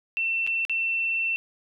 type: tone with dropouts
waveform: sine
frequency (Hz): 2691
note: E7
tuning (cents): +35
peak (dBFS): -23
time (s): 0.17-1.36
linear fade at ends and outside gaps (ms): 0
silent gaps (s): 0.466-0.474 / 0.651-0.696
effects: none